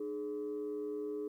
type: tone pair together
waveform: sine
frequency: 301.6 / 420.7 Hz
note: D4 / G#4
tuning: +46 / +22 cents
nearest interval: tritone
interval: 576 cents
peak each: -40 / -36 dBFS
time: 0-1.28 s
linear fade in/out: 5 ms
effects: tanh soft clip ceiling -32 dBFS + 12-bit